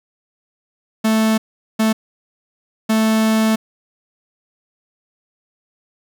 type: tone bursts at uneven times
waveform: 45% pulse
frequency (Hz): 220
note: A3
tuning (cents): 0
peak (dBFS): -13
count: 3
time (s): 1.04-1.38 / 1.79-1.93 / 2.89-3.56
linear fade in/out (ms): 10
effects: none